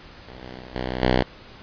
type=tone with level steps; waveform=5% pulse; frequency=63 Hz; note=B1; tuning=35 cents sharp; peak=-30 / -26 / -29 / -15 / -6 dBFS; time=0.27-1.23 s; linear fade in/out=10 ms; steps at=0.42 / 0.6 / 0.75 / 1.03 s; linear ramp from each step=2 ms; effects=pink hiss -45 dBFS RMS until 1.62 s + resampled to 11025 Hz